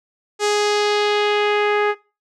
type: tone with low-pass filter sweep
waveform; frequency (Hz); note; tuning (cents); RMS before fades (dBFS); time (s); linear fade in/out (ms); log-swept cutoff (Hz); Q
sawtooth; 415.7; G#4; +2; -18; 0.39-1.95; 50; 7200 to 1800; 1.6
effects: noise-tail reverb RT60 0.3 s tail -21 dB re dry